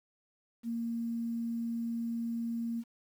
sine tone with quantisation, 232 Hz, A#3, 8 cents flat, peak -32 dBFS, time 0.63-2.84 s, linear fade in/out 50 ms, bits 10, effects none

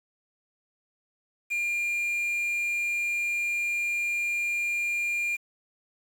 triangle tone with quantisation, 2400 Hz, D7, 37 cents sharp, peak -24 dBFS, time 1.5-5.37 s, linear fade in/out 20 ms, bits 8, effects none

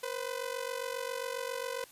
sawtooth ring-modulated tone, 503 Hz, B4, 32 cents sharp, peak -28 dBFS, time 0.03-1.84 s, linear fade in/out 0 ms, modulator 23.7 Hz, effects white hiss -56 dBFS RMS until 1.91 s + resampled to 32000 Hz

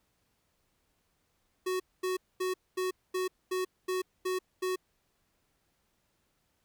square tone bursts, 370 Hz, F#4, in tune, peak -30 dBFS, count 9, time 1.66-4.76 s, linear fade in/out 10 ms, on 140 ms, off 230 ms, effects pink hiss -75 dBFS RMS until 6.64 s

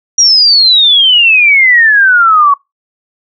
sine exponential sweep, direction down, 5780 to 1108.7 Hz, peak -3 dBFS, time 0.18-2.54 s, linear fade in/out 5 ms, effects noise-tail reverb RT60 0.2 s tail -23 dB re dry

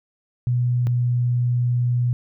sine tone pair in turn, 122.8 / 122.23 Hz, B2 / B2, -9 / -17 cents, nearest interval unison, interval 8 cents, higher first, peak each -17 dBFS, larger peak neither, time 0.47-0.87 / 0.87-2.13 s, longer second, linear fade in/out 0 ms, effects none

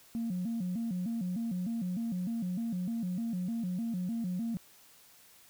sine tone with vibrato, 204 Hz, G#3, 31 cents flat, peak -30 dBFS, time 0.15-4.57 s, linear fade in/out 0 ms, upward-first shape square, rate 3.3 Hz, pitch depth 210 cents each way, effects tanh soft clip ceiling -28 dBFS + white hiss -59 dBFS RMS until 5.49 s

